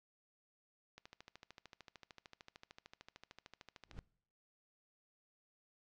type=click train; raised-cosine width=0.2 ms; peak=-35 dBFS; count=40; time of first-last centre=0.98-3.912 s; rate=13.3 Hz
type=noise with exponential growth; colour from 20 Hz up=brown; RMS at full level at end=-46 dBFS; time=3.83-3.99 s; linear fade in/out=0 ms; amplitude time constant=33 ms
effects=noise-tail reverb RT60 0.6 s tail -22 dB re dry + low-pass 6000 Hz 12 dB/octave